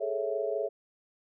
sine chord, A major seventh, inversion third, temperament equal, 415.3 / 440 / 554.4 / 659.3 Hz, G#4 / A4 / C#5 / E5, 0 / 0 / 0 / 0 cents, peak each -34 dBFS, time 0-0.69 s, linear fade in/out 20 ms, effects none

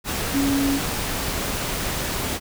sine tone in noise, 277.2 Hz, C#4, in tune, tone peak -19 dBFS, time 0.32-0.81 s, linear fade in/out 50 ms, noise pink, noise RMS -26 dBFS, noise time 0.04-2.4 s, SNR +4 dB, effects none

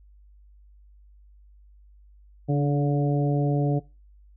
harmonic tone with a mistuned harmonic, 143.4 Hz, D3, 41 cents flat, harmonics 1 / 2 / 3 / 4 / 5, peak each -21 / -27 / -31 / -33 / -35 dBFS, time 2.48-3.8 s, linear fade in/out 20 ms, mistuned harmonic 2, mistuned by +28 cents, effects noise-tail reverb RT60 0.3 s tail -23 dB re dry + added 50 Hz sine -50 dBFS peak until 4.36 s

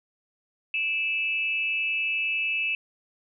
sine tone with amplitude modulation, 2629 Hz, E7, 5 cents flat, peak -21 dBFS, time 0.74-2.75 s, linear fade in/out 2 ms, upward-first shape sine, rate 269 Hz, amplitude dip 65%, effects none

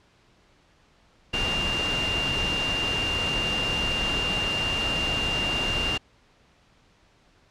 sine tone in noise, 2794 Hz, F7, in tune, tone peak -25 dBFS, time 1.33-5.98 s, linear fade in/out 10 ms, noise pink, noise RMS -29 dBFS, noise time 1.33-5.98 s, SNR +1 dB, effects pink hiss -60 dBFS RMS until 7.5 s + low-pass 5000 Hz 12 dB/octave

